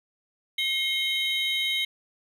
triangle tone cluster, 2146 / 3111 / 3795 Hz, C7 / G7 / A#7, +43 / -14 / +30 cents, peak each -27 dBFS, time 0.58-1.85 s, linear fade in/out 5 ms, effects none

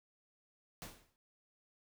pink noise with exponential decay, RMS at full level -44 dBFS, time 0.82-1.16 s, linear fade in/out 0 ms, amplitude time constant 72 ms, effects none

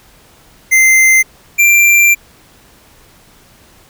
square tone pair in turn, 2079 / 2365 Hz, C7 / D7, -12 / +12 cents, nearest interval major second, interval 224 cents, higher second, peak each -6 dBFS, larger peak neither, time 0.71-1.23 / 1.58-2.15 s, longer second, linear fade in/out 20 ms, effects pink hiss -45 dBFS RMS until 3.89 s

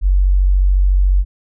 sine tone, 47 Hz, F#1, 28 cents sharp, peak -9 dBFS, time 0.01-1.25 s, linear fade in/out 50 ms, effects none

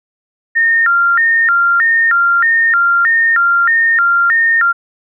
sine tone with vibrato, 1594 Hz, G6, 28 cents sharp, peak -8 dBFS, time 0.55-4.73 s, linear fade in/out 20 ms, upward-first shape square, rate 1.6 Hz, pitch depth 240 cents each way, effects none

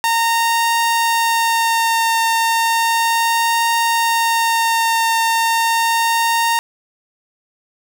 sawtooth tone with vibrato, 918 Hz, A#5, 27 cents flat, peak -10 dBFS, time 0.04-6.59 s, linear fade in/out 0 ms, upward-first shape triangle, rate 0.34 Hz, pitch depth 14 cents each way, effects none

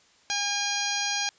harmonic tone with a mistuned harmonic, 812 Hz, G#5, 39 cents flat, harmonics 1 / 2 / 3 / 4 / 5 / 6 / 7 / 8, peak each -34 / -34 / -34 / -34 / -34 / -34 / -34 / -34 dBFS, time 0.3-1.29 s, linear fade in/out 0 ms, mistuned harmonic 5, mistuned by +22 cents, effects white hiss -60 dBFS RMS until 1.38 s + resampled to 16000 Hz

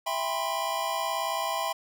square chord, C major seventh, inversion first, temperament equal with one note detuned, 659.3 / 797.2 / 987.8 / 1046.5 Hz, E5 / G5 / B5 / C6, 0 / +29 / 0 / 0 cents, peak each -34 dBFS, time 0.06-1.73 s, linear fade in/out 10 ms, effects none

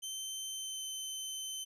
20% pulse tone with pitch glide, 3096 to 3076 Hz, G7 to G7, -22 to -33 cents, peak -33 dBFS, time 0.02-1.65 s, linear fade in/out 20 ms, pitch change -11 cents, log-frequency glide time 0.52-0.84 s, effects none

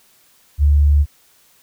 sine tone, 72.7 Hz, D2, 17 cents flat, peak -9 dBFS, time 0.58-1.06 s, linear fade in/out 50 ms, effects white hiss -54 dBFS RMS until 1.62 s

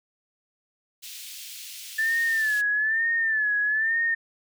pink high-pass noise, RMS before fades -40 dBFS, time 1.02-2.62 s, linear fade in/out 20 ms, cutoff 2700 Hz, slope 24 dB/octave
sine tone with vibrato, 1756 Hz, A6, 4 cents flat, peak -21 dBFS, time 1.98-4.15 s, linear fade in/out 10 ms, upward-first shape sine, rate 1.1 Hz, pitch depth 86 cents each way
effects none

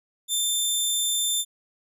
15% pulse tone, 3568 Hz, A7, 23 cents sharp, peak -15 dBFS, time 0.28-1.45 s, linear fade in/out 50 ms, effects resampled to 32000 Hz

